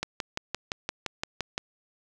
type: click train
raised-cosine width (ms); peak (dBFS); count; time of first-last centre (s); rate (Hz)
0.2; -12; 10; 0.03-1.579; 5.81
effects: none